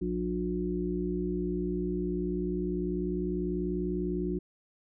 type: harmonic tone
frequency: 60.1 Hz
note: B1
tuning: 46 cents flat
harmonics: 1 / 3 / 5 / 6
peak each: -37 / -33 / -35 / -33 dBFS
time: 0.01-4.39 s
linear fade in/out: 10 ms
effects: none